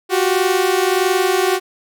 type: tone pair together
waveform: sawtooth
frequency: 362 / 383.5 Hz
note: F#4 / G4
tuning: -38 / -38 cents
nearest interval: minor second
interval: 100 cents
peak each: -13 dBFS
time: 0.09-1.6 s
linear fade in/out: 50 ms
effects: none